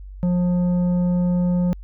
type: tone with tanh clipping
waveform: sine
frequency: 177.9 Hz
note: F3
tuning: 32 cents sharp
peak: -18 dBFS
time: 0.23-1.73 s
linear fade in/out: 0 ms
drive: 8 dB
effects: added 48 Hz sine -34 dBFS peak until 1.83 s